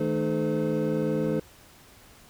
triangle tone cluster, 157.5 / 217.3 / 303.7 / 430.7 / 514 Hz, D#3 / A3 / D#4 / A4 / C5, +21 / -21 / -42 / -37 / -31 cents, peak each -28 dBFS, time 0-1.4 s, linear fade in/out 5 ms, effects tanh soft clip ceiling -13 dBFS + pink hiss -53 dBFS RMS until 2.29 s

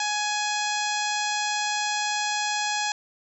harmonic tone, 837 Hz, G#5, 13 cents sharp, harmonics 1 / 2 / 3 / 4 / 5 / 6 / 7 / 8 / 9, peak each -28 / -31 / -33 / -34 / -35 / -36 / -36 / -37 / -38 dBFS, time 0-2.92 s, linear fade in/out 2 ms, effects none

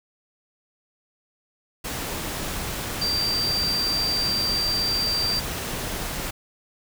sine tone in noise, 4699 Hz, D8, in tune, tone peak -22 dBFS, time 3.01-5.4 s, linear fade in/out 10 ms, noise pink, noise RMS -30 dBFS, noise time 1.84-6.31 s, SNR +5 dB, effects none

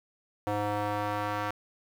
square tone with band-pass filter sweep, 103.83 Hz, G#2, in tune, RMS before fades -31 dBFS, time 0.47-1.51 s, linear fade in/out 0 ms, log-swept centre 700 to 1200 Hz, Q 1.3, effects 8-bit

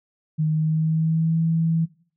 sine tone with pitch glide, 155.56 to 163.58 Hz, D#3 to E3, 0 to -13 cents, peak -18 dBFS, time 0.38-1.86 s, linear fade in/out 20 ms, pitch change +87 cents, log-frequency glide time 0.5-1.4 s, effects noise-tail reverb RT60 0.5 s tail -20 dB re dry

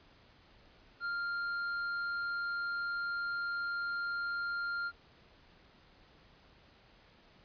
triangle tone with hard clipping, 1396.9 Hz, F6, in tune, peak -35 dBFS, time 1-4.92 s, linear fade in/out 50 ms, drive 8 dB, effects pink hiss -62 dBFS RMS until 7.44 s + resampled to 11025 Hz

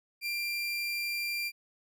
30% pulse tone, 2376 Hz, D7, 20 cents sharp, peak -29 dBFS, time 0.21-1.52 s, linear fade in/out 50 ms, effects none

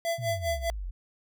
square tone with tremolo, 672 Hz, E5, 33 cents sharp, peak -26 dBFS, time 0.05-0.7 s, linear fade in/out 0 ms, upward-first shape sine, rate 5 Hz, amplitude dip 90%
sine exponential sweep, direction down, 128 to 41.11 Hz, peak -32 dBFS, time 0.18-0.91 s, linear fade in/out 10 ms
effects none

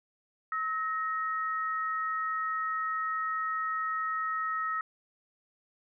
sine tone pair together, 1289.5 / 1864.7 Hz, E6 / A#6, -39 / 0 cents, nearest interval tritone, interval 639 cents, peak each -30 / -36 dBFS, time 0.52-4.81 s, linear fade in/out 2 ms, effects none

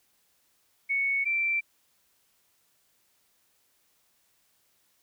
sine tone pair in turn, 2217 / 2345 Hz, C#7 / D7, 0 / -3 cents, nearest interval minor second, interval 97 cents, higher second, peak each -24 dBFS, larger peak neither, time 0.89-1.25 / 1.25-1.61 s, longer neither, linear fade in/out 20 ms, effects white hiss -69 dBFS RMS until 5.02 s

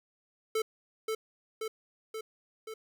square tone with echo, 440 Hz, A4, in tune, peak -28 dBFS, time 0.55-0.62 s, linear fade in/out 5 ms, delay 530 ms, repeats 4, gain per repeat -3 dB, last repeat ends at 2.74 s, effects none

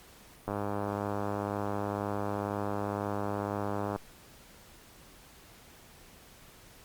click train, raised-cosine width 1 ms, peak -19 dBFS, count 356, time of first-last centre 0.48-3.96 s, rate 102 Hz, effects pink hiss -55 dBFS RMS until 6.84 s + Opus 48 kbps

